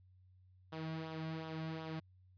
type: tone with flanger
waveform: sawtooth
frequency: 160 Hz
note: D#3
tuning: 49 cents sharp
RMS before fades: -43 dBFS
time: 0.72-2 s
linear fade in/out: 10 ms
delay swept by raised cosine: 0.43 to 2.33 ms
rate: 2.7 Hz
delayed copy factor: -0.55
effects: added 92 Hz sine -62 dBFS peak until 2.37 s + resampled to 11025 Hz